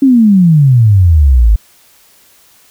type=exponential sweep; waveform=sine; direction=down; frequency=280 to 50.4 Hz; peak=-3 dBFS; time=0.02-1.56 s; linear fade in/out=5 ms; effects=white hiss -46 dBFS RMS until 2.7 s